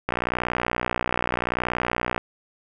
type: click train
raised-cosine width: 0.5 ms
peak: -8 dBFS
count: 128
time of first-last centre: 0.09-2.179 s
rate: 60.8 Hz
effects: none